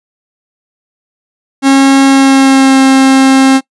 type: tone with pitch glide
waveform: 45% pulse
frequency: 271.8 to 266.8 Hz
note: C#4 to C4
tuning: -34 to +34 cents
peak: -3 dBFS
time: 1.62-3.61 s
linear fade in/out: 50 ms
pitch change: -32 cents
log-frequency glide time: 2.05-2.8 s
effects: noise-tail reverb RT60 0.1 s tail -22 dB re dry + resampled to 24000 Hz